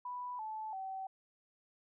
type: tone with pitch steps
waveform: sine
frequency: 987.8 / 869.9 / 766.1 Hz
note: B5 / A5 / G5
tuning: 0 / -20 / -40 cents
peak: -39 dBFS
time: 0.05-1.07 s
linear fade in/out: 5 ms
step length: 340 ms
effects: none